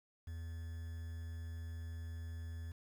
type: tone with quantisation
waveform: triangle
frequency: 82.6 Hz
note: E2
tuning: 4 cents sharp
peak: -40 dBFS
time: 0.27-2.72 s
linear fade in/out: 5 ms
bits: 10
effects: none